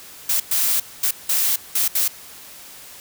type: noise bursts at uneven times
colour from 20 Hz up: blue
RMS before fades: -19 dBFS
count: 6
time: 0.29-0.4 / 0.51-0.8 / 1.03-1.11 / 1.29-1.56 / 1.75-1.88 / 1.95-2.08 s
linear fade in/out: 5 ms
effects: white hiss -41 dBFS RMS until 3 s